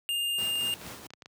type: tone with vibrato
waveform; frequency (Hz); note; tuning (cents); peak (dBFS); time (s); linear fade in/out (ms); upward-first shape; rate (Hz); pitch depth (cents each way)
square; 2813; F7; +12; -28; 0.09-0.74; 0; triangle; 16; 8
type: noise with tremolo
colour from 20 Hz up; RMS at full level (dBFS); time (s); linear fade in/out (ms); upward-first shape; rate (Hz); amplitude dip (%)
pink; -40; 0.38-1.07; 5; triangle; 4.4; 60
type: clicks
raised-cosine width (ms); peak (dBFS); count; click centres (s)
0.2; -28; 10; 0.556 / 0.611 / 0.672 / 0.733 / 0.815 / 0.865 / 1.105 / 1.136 / 1.222 / 1.259
effects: high-pass 100 Hz 12 dB/octave